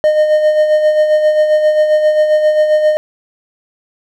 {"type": "tone with tremolo", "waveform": "triangle", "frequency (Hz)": 612, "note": "D#5", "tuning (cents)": -29, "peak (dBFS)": -4, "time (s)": [0.04, 2.97], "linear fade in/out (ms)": 0, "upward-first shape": "sine", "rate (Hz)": 7.5, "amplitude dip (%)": 50, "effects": []}